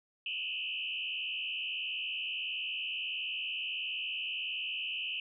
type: tone with frequency modulation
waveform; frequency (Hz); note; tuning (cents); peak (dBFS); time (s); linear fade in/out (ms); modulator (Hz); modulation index
sine; 2800; F7; +4; -34; 0.26-5.2; 2; 81.5; 3.2
effects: none